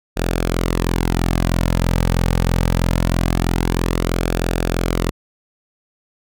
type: tone with flanger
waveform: sawtooth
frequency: 43.09 Hz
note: F1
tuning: 22 cents flat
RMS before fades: -18 dBFS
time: 0.16-5.11 s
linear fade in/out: 20 ms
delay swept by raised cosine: 0.96 to 2.96 ms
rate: 0.23 Hz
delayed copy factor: -0.5
effects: none